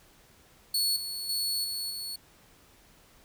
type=tone with level steps; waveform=sawtooth; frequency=4405 Hz; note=C#8; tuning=12 cents flat; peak=-22 / -31 / -25 / -29 / -32 dBFS; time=0.74-2.16 s; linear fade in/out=5 ms; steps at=0.96 / 1.29 / 1.64 / 1.9 s; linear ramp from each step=5 ms; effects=pink hiss -59 dBFS RMS until 3.24 s